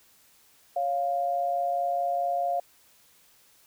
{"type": "tone pair together", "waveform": "sine", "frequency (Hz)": [556, 700.5], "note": ["C#5", "F5"], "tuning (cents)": [5, 5], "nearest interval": "major third", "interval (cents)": 400, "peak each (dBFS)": [-32, -25], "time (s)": [0.76, 2.6], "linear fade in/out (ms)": 5, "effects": ["white hiss -60 dBFS RMS until 3.66 s"]}